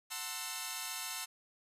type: chord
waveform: 5% pulse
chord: F# half-diminished seventh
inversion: none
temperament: equal with one note detuned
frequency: 740 / 894.9 / 1046.5 / 1318.5 Hz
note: F#5 / A5 / C6 / E6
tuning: 0 / +29 / 0 / 0 cents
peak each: -35 / -32 / -32 / -31 dBFS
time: 0.1-1.26 s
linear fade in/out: 20 ms
effects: resampled to 32000 Hz